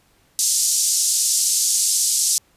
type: band-pass noise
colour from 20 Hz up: pink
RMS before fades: -19 dBFS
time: 0.39-2.38 s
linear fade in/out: 0 ms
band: 5600 to 9900 Hz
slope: 24 dB/octave
effects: pink hiss -59 dBFS RMS until 2.56 s + resampled to 32000 Hz